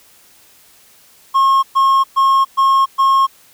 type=tone bursts; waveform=triangle; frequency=1080 Hz; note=C#6; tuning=45 cents flat; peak=-7 dBFS; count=5; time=1.34-3.27 s; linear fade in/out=20 ms; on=290 ms; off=120 ms; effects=white hiss -48 dBFS RMS until 3.53 s